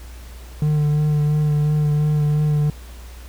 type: tone with vibrato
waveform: triangle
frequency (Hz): 149.8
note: D3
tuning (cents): +35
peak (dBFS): -13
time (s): 0.62-2.7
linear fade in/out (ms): 2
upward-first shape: sine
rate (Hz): 2.9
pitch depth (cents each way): 19
effects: added 60 Hz sine -35 dBFS peak until 3.28 s + pink hiss -45 dBFS RMS until 3.28 s